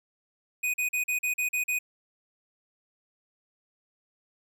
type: tone bursts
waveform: square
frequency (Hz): 2489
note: D#7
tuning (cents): 0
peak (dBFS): -26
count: 8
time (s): 0.63-1.79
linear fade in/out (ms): 10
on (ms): 110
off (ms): 40
effects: none